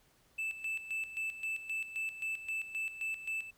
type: tone with tremolo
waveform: triangle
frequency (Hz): 2637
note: E7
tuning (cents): 0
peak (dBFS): -32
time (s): 0.38-3.51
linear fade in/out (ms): 10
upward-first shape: square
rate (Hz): 3.8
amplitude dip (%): 70
effects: pink hiss -68 dBFS RMS until 3.57 s